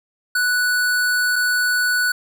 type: tone pair in turn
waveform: square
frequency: 1480 / 1480 Hz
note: F#6 / F#6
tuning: 0 / 0 cents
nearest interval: unison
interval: 0 cents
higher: neither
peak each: -17 dBFS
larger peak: neither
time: 0.35-1.36 / 1.36-2.12 s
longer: first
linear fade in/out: 5 ms
effects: none